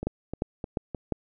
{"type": "two click trains", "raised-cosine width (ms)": 2, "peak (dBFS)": [-19, -13], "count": [4, 4], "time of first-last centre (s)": [[0.03, 0.947], [0.07, 1.123]], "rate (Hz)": [3.27, 2.85], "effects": []}